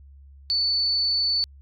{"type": "tone", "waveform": "sine", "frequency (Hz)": 4484, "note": "C#8", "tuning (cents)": 19, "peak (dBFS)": -20, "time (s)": [0.5, 1.44], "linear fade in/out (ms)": 0, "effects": ["added 69 Hz sine -45 dBFS peak until 1.61 s", "AAC 64 kbps"]}